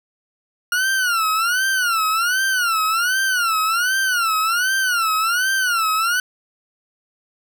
40% pulse tone with vibrato, 1415 Hz, F6, 22 cents sharp, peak -16 dBFS, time 0.72-6.2 s, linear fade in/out 2 ms, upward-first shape sine, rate 1.3 Hz, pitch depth 180 cents each way, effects none

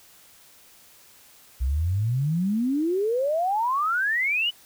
sine exponential sweep, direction up, 60.5 to 3025 Hz, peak -21 dBFS, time 1.6-4.51 s, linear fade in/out 20 ms, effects white hiss -53 dBFS RMS until 4.65 s

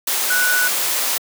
sine tone in noise, 1480 Hz, F#6, in tune, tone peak -16 dBFS, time 0.3-0.68 s, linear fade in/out 5 ms, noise white, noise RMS -20 dBFS, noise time 0.07-1.18 s, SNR +1 dB, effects high-pass 400 Hz 12 dB/octave

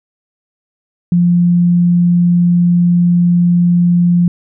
sine tone, 174.61 Hz, F3, in tune, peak -7 dBFS, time 1.12-4.28 s, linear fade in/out 2 ms, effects none

